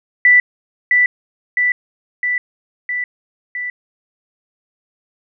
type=tone with echo; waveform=sine; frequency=1975.5 Hz; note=B6; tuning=in tune; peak=-6 dBFS; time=0.25-0.4 s; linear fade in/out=2 ms; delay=660 ms; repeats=5; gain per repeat=-3 dB; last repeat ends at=3.7 s; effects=none